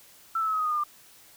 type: tone with pitch steps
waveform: sine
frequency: 1332 / 1311.4 / 1291.1 / 1271.1 / 1251.4 / 1232.1 / 1213 / 1194.2 Hz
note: E6 / E6 / E6 / D#6 / D#6 / D#6 / D#6 / D6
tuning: +18 / -9 / -36 / +37 / +10 / -17 / -44 / +29 cents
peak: -24 dBFS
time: 0.35-0.838 s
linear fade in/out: 5 ms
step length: 61 ms
effects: white hiss -54 dBFS RMS until 1.36 s